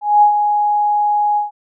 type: tone with ADSR envelope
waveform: sine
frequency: 832 Hz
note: G#5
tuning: 3 cents sharp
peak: -5 dBFS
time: 0.01-1.51 s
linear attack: 210 ms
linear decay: 99 ms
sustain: -7 dB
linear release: 140 ms
effects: none